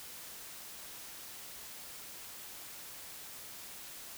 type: silence
effects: white hiss -48 dBFS RMS until 4.17 s